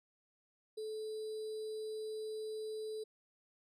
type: tone with sample-and-hold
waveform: sine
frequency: 433.3 Hz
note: A4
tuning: 27 cents flat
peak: -39 dBFS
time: 0.77-3.04 s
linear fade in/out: 10 ms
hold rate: 4410 Hz
effects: low-pass 10000 Hz 12 dB/octave